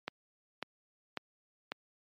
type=click train; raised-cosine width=0.3 ms; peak=-19 dBFS; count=4; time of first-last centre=0.08-1.719 s; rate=1.83 Hz; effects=high-pass 200 Hz 12 dB/octave + MP3 64 kbps